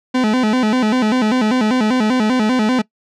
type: tone with vibrato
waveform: 40% pulse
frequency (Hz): 233.9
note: A#3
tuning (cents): +6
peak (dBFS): -12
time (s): 0.14-2.82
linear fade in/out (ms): 10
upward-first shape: square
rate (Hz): 5.1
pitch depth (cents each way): 150
effects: noise-tail reverb RT60 0.1 s tail -22 dB re dry + low-pass 5000 Hz 12 dB/octave

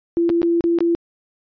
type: tone with dropouts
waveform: sine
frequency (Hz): 339.2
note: E4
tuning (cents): +50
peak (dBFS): -14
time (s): 0.17-0.95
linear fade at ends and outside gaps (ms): 0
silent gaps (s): 0.293-0.3 / 0.418-0.43 / 0.608-0.64 / 0.787-0.806
effects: resampled to 11025 Hz

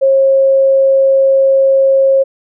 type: tone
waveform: sine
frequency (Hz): 540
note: C#5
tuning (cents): -45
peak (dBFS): -6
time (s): 0.01-2.24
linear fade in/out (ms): 20
effects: none

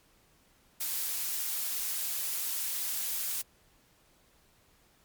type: noise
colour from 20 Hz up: blue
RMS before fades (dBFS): -33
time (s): 0.8-3.42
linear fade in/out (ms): 10
effects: pink hiss -65 dBFS RMS until 5.04 s + MP3 96 kbps

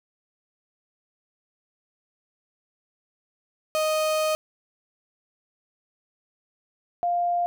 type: tone pair in turn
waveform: 35% pulse / sine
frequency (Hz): 622.3 / 699.8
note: D#5 / F5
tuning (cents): 0 / +3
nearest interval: major second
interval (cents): 203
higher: second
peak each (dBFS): -20 / -21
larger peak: first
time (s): 3.75-4.35 / 7.03-7.46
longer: first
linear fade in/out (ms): 0
effects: none

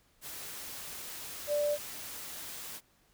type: tone in noise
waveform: sine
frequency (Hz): 587.3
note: D5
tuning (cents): 0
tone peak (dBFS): -27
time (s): 1.47-1.78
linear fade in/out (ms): 50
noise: white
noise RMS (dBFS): -43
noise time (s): 0.21-2.81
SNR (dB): +13
effects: pink hiss -68 dBFS RMS until 3.13 s

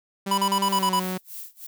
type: tone with pitch glide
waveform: sawtooth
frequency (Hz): 196 to 185.11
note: G3 to F#3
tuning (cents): 0 to +1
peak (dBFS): -23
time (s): 0.26-1.18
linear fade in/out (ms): 10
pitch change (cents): -99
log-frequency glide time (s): 0.7-0.93
type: tone bursts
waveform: square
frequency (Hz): 987.8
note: B5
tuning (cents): 0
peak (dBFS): -20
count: 7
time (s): 0.31-0.997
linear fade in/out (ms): 5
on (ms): 69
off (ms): 34
type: noise with tremolo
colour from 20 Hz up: violet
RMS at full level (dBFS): -36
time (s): 0.68-1.67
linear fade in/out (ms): 10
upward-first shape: sine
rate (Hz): 3.2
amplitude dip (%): 95
effects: none

